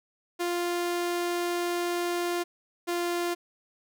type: tone pair in turn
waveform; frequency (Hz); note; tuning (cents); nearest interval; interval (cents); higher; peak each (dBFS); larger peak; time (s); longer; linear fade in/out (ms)
sawtooth; 349.2 / 347.8; F4 / F4; 0 / -7; unison; 7; first; -23; neither; 0.39-2.44 / 2.87-3.35; first; 20
effects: none